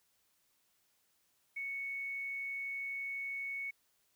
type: tone with quantisation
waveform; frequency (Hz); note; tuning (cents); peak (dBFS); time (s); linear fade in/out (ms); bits
sine; 2217; C#7; 0; -37; 1.56-3.71; 10; 11
effects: white hiss -75 dBFS RMS until 4.15 s